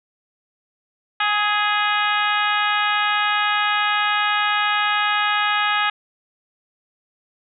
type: harmonic tone with a mistuned harmonic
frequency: 415.3 Hz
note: G#4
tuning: in tune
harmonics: 2 / 3 / 4 / 5 / 6 / 7 / 8 / 9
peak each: -24 / -22 / -23 / -28 / -27 / -28 / -30 / -32 dBFS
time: 1.2-5.9 s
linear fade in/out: 5 ms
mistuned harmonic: 3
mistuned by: +21 cents
effects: none